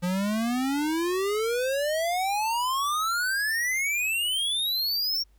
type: exponential sweep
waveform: square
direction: up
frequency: 174.61 to 5588 Hz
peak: -25 dBFS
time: 0.02-5.24 s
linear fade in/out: 20 ms
effects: added 50 Hz sine -56 dBFS peak until 5.38 s + pink hiss -70 dBFS RMS until 5.38 s